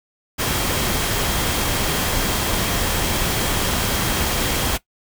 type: tone in noise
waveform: sine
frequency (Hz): 3232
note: G#7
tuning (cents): -48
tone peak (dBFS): -32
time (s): 0.38-4.78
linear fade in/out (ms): 20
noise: pink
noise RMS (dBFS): -21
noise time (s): 0.38-4.78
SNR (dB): -14
effects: noise-tail reverb RT60 0.1 s tail -18 dB re dry